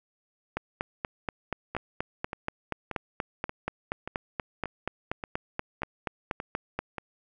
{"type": "two click trains", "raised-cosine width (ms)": 0.5, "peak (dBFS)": [-19, -14], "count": [10, 27], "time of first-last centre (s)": [[1.75, 6.983], [0.57, 6.79]], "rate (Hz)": [1.72, 4.18], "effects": []}